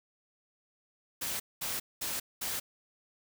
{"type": "noise bursts", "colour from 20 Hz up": "white", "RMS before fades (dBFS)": -35, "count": 4, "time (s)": [1.21, 2.6], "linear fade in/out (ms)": 10, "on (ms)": 190, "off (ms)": 210, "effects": []}